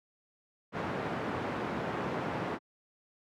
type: band-pass noise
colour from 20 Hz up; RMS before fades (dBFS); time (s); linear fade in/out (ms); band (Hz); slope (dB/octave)
pink; -35; 0.72-2.59; 50; 140 to 1500; 12
effects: high-pass 80 Hz 12 dB/octave